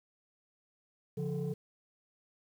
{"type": "tone cluster", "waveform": "sine", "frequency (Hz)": [141.3, 173.4, 436.4], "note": ["C#3", "F3", "A4"], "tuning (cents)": [34, -12, -14], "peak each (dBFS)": [-35, -35, -37], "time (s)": [1.17, 1.54], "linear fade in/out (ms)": 10, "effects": ["tanh soft clip ceiling -28 dBFS", "10-bit"]}